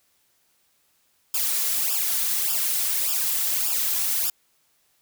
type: noise with flanger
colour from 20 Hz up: blue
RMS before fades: -24 dBFS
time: 1.34-4.3 s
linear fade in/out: 2 ms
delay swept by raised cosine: 0.48 to 3.28 ms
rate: 1.7 Hz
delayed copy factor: -1
effects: white hiss -66 dBFS RMS until 5.01 s